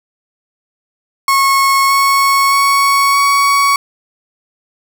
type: tone with pitch steps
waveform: 35% pulse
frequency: 1094 / 1102.9 / 1111.8 / 1120.9 Hz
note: C#6 / C#6 / C#6 / C#6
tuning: -23 / -9 / +5 / +19 cents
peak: -7 dBFS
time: 1.28-3.76 s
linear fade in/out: 2 ms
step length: 620 ms
effects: none